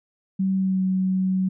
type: tone with pitch glide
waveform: sine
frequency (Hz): 191 to 187.61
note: G3 to F#3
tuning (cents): -45 to +24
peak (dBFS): -19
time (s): 0.39-1.49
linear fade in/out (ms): 10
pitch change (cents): -31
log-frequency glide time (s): 0.55-0.83
effects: none